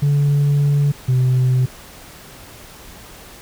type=tone pair in turn; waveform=sine; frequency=143.7 / 127.79 Hz; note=D3 / C3; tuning=-37 / -40 cents; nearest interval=major second; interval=203 cents; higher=first; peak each=-10 dBFS; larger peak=neither; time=0.02-0.92 / 1.08-1.66 s; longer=first; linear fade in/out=10 ms; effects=tanh soft clip ceiling -11 dBFS + pink hiss -40 dBFS RMS until 3.41 s